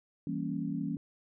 sine chord, E diminished seventh, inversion none, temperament equal, 164.81 / 196 / 233.1 / 277.2 Hz, E3 / G3 / Bb3 / Db4, 0 / 0 / 0 / 0 cents, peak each -37 / -38 / -38 / -36 dBFS, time 0.27-0.97 s, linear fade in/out 2 ms, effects none

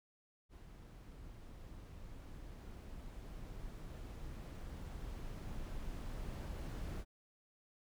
brown noise with level ramp, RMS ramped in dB -54 to -42 dBFS, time 0.49-7.05 s, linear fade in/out 50 ms, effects none

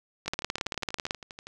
two click trains, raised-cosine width 0.2 ms, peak -11 / -24 dBFS, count 16 / 16, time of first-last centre 0.28-1.109 / 0.26-1.47 s, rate 18.1 / 12.4 Hz, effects none

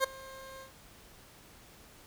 20% pulse tone with ADSR envelope, 532 Hz, C5, 29 cents sharp, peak -18 dBFS, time 0-0.72 s, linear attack 40 ms, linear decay 7 ms, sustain -23 dB, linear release 110 ms, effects pink hiss -56 dBFS RMS until 2.06 s

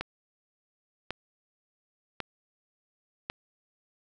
click train, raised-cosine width 0.3 ms, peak -16 dBFS, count 4, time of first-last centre 0.01-3.299 s, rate 0.912 Hz, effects none

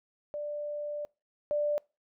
sine tone pair in turn, 590 / 590 Hz, D5 / D5, +8 / +8 cents, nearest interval unison, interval 0 cents, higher neither, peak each -33 / -26 dBFS, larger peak second, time 0.34-1.05 / 1.51-1.78 s, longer first, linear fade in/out 0 ms, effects noise-tail reverb RT60 0.3 s tail -26 dB re dry

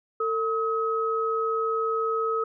sine tone pair together, 450 / 1275.4 Hz, A4 / D#6, +39 / +42 cents, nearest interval octave + tritone, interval 1803 cents, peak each -26 / -26 dBFS, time 0.2-2.44 s, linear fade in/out 5 ms, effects none

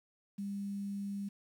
sine tone with quantisation, 200 Hz, G3, 35 cents sharp, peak -36 dBFS, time 0.38-1.29 s, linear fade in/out 10 ms, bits 10, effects none

